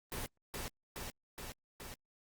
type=noise with echo; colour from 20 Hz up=pink; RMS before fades=-40 dBFS; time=0.12-0.26 s; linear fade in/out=0 ms; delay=420 ms; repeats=4; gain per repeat=-2 dB; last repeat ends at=1.94 s; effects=Opus 24 kbps